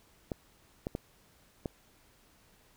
clicks, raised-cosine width 2 ms, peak -20 dBFS, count 4, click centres 0.318 / 0.869 / 0.951 / 1.658 s, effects pink hiss -64 dBFS RMS until 2.76 s

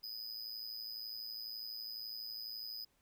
square tone with amplitude modulation, 4991 Hz, D#8, 5 cents sharp, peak -40 dBFS, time 0.03-2.85 s, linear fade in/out 10 ms, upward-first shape sine, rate 112 Hz, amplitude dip 70%, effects pink hiss -75 dBFS RMS until 3.01 s

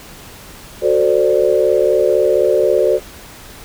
sine chord, D dominant seventh, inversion first, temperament equal with one note detuned, 370 / 445.1 / 523.3 / 587.3 Hz, F#4 / A4 / C5 / D5, 0 / +20 / 0 / 0 cents, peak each -16 dBFS, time 0.81-3 s, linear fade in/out 50 ms, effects pink hiss -37 dBFS RMS until 3.64 s

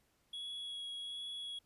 triangle tone with vibrato, 3343 Hz, G#7, 11 cents sharp, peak -40 dBFS, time 0.33-1.59 s, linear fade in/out 5 ms, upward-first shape sine, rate 1.3 Hz, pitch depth 12 cents each way, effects pink hiss -75 dBFS RMS until 1.65 s + resampled to 32000 Hz

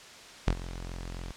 sawtooth tone with ADSR envelope, 43.65 Hz, F1, in tune, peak -17 dBFS, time 0.47-1.32 s, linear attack 11 ms, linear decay 68 ms, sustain -16 dB, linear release 3 ms, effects white hiss -48 dBFS RMS until 1.36 s + low-pass 6000 Hz 12 dB/octave

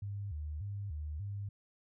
sine tone with vibrato, 87.31 Hz, F2, in tune, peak -37 dBFS, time 0.02-1.49 s, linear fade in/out 5 ms, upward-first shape square, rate 1.7 Hz, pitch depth 250 cents each way, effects none

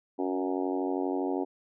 harmonic tone with a mistuned harmonic, 92.5 Hz, F#2, in tune, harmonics 3 / 4 / 5 / 6 / 7 / 8 / 9 / 10, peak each -31 / -32 / -37 / -42 / -40 / -39 / -40 / -46 dBFS, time 0.18-1.45 s, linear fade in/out 20 ms, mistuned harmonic 3, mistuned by +15 cents, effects none

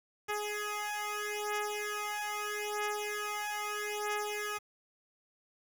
10% pulse beating tone pair, 417.5 / 418.28 Hz, G#4 / G#4, +9 / +12 cents, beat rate 0.78 Hz, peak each -29 dBFS, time 0.28-4.59 s, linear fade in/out 20 ms, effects 9-bit

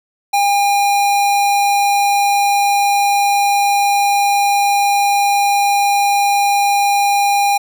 square tone, 807 Hz, G#5, 50 cents flat, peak -12 dBFS, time 0.33-7.58 s, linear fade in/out 10 ms, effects none

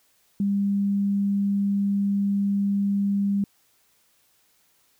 sine tone, 200 Hz, G3, 35 cents sharp, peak -20 dBFS, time 0.4-3.44 s, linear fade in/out 2 ms, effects white hiss -64 dBFS RMS until 4.99 s

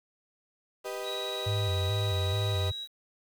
35% pulse chord, G augmented, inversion none, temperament equal, 392 / 493.9 / 622.3 Hz, G4 / B4 / D#5, 0 / 0 / 0 cents, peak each -37 dBFS, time 0.84-2.71 s, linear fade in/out 20 ms
sine tone, 3861 Hz, B7, 40 cents flat, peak -35 dBFS, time 1.03-2.88 s, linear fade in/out 50 ms
sine tone with vibrato, 98 Hz, G2, in tune, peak -27 dBFS, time 1.46-2.72 s, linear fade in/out 10 ms, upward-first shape square, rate 2.3 Hz, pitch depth 93 cents each way
effects 9-bit

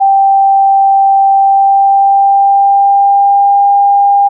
sine tone with pitch glide, 784 to 802.8 Hz, G5 to G5, 0 to +41 cents, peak -4 dBFS, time 0-4.29 s, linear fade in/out 20 ms, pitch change +41 cents, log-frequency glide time 1.34-3.66 s, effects none

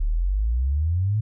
sine exponential sweep, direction up, 35.54 to 111.7 Hz, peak -19 dBFS, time 0-1.21 s, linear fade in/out 10 ms, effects none

